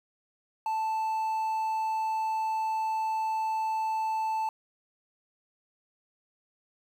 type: tone with quantisation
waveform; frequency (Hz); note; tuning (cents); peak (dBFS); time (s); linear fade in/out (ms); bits
triangle; 880; A5; 0; -25; 0.66-4.49; 2; 9
effects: none